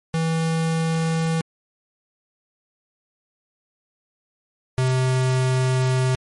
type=tone pair in turn; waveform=square; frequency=162.8 / 129.21 Hz; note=E3 / C3; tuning=-21 / -21 cents; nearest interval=major third; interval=400 cents; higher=first; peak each=-20 / -18 dBFS; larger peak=second; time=0.14-1.41 / 4.78-6.15 s; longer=second; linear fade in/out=0 ms; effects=MP3 48 kbps